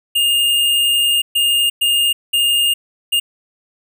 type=tone bursts at uneven times; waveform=square; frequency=2827 Hz; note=F7; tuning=20 cents sharp; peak=-13 dBFS; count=5; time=0.15-1.22 / 1.35-1.7 / 1.81-2.13 / 2.33-2.74 / 3.12-3.2 s; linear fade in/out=10 ms; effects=none